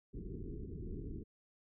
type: low-pass noise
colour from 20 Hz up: pink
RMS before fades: -44 dBFS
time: 0.13-1.24 s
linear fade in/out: 20 ms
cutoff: 430 Hz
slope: 96 dB/octave
effects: none